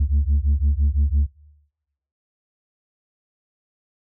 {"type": "beating tone pair", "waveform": "sine", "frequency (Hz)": [69, 74.9], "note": ["C#2", "D2"], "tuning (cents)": [-7, 35], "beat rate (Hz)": 5.9, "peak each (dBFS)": -17, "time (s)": [0, 1.27], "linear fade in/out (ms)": 10, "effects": ["noise-tail reverb RT60 0.9 s tail -21 dB re dry", "tanh soft clip ceiling -13 dBFS"]}